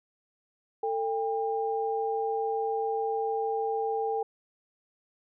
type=tone pair together; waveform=sine; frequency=446.9 / 800 Hz; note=A4 / G5; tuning=+27 / +35 cents; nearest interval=minor seventh; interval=1008 cents; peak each=-29 / -30 dBFS; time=0.83-4.23 s; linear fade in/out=5 ms; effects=none